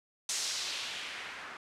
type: noise with low-pass filter sweep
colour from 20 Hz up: blue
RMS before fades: -38 dBFS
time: 0.29-1.57 s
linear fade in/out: 2 ms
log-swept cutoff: 6900 to 1400 Hz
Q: 1.4
effects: low-pass 11000 Hz 12 dB/octave